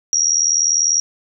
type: tone with amplitude modulation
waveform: sine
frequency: 5690 Hz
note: F8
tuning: 31 cents sharp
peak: -9 dBFS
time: 0.13-1 s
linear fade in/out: 0 ms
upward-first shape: sine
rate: 80.1 Hz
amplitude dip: 90%
effects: none